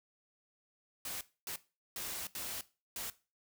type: noise bursts at uneven times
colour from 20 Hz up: white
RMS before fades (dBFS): -41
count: 5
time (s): 1.05-1.21 / 1.47-1.56 / 1.96-2.27 / 2.35-2.61 / 2.96-3.1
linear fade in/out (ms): 2
effects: noise-tail reverb RT60 0.3 s tail -17 dB re dry